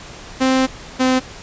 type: tone pair in turn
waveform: sawtooth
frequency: 261.6 / 257.8 Hz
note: C4 / C4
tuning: 0 / -26 cents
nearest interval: unison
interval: 26 cents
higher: first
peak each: -9 dBFS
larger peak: neither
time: 0.4-0.67 / 0.99-1.2 s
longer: first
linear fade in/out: 20 ms
effects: pink hiss -36 dBFS RMS until 1.42 s + resampled to 16000 Hz